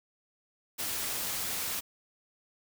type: noise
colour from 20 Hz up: white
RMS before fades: -34 dBFS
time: 0.78-1.81 s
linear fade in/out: 20 ms
effects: none